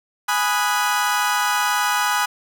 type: chord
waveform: 35% pulse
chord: G# minor seventh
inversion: none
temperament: equal with one note detuned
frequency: 830.6 / 987.8 / 1244.5 / 1473.2 Hz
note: G#5 / B5 / D#6 / F#6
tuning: 0 / 0 / 0 / -8 cents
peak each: -22 dBFS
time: 0.28-2.26 s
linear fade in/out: 10 ms
effects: none